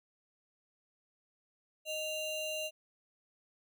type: ring-modulated tone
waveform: square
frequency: 1701 Hz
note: G#6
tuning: 41 cents sharp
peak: -33 dBFS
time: 1.85-2.71 s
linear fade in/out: 50 ms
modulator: 1080 Hz
effects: none